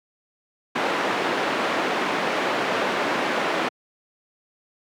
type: band-pass noise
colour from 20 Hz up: pink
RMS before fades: -24 dBFS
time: 0.75-3.69 s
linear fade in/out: 10 ms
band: 320 to 2400 Hz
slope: 12 dB/octave
effects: high-pass 150 Hz 12 dB/octave